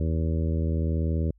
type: harmonic tone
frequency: 80.5 Hz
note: E2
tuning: 41 cents flat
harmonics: 1 / 2 / 3 / 4 / 5 / 6 / 7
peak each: -24 / -30 / -34 / -36 / -38 / -40 / -41 dBFS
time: 0-1.31 s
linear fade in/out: 5 ms
effects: added 50 Hz sine -56 dBFS peak until 1.38 s